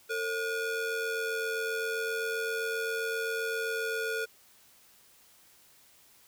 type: ring-modulated tone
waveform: square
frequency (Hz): 493.9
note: B4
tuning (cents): 0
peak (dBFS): -28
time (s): 0.09-4.26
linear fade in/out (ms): 20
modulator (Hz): 944
effects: white hiss -60 dBFS RMS until 6.27 s